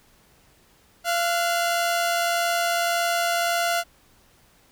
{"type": "tone pair together", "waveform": "sawtooth", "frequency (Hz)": [687, 1455.7], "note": ["F5", "F#6"], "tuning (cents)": [-29, -29], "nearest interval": "octave + minor second", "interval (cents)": 1300, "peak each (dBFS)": [-18, -25], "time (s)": [1.04, 3.84], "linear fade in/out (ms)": 50, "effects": ["pink hiss -58 dBFS RMS until 4.71 s"]}